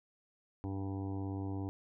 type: harmonic tone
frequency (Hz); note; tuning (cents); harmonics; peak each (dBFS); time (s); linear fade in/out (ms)
97.2; G2; -14; 1 / 2 / 3 / 4 / 5 / 7 / 8 / 9 / 10; -38 / -49 / -40 / -49 / -53 / -55 / -53 / -56 / -57; 0.64-1.69; 0
effects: none